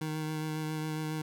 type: tone with vibrato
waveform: 25% pulse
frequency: 155.56 Hz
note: D#3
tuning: in tune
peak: -29 dBFS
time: 0.01-1.22 s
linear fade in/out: 5 ms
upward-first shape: sine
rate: 7.3 Hz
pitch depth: 15 cents each way
effects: none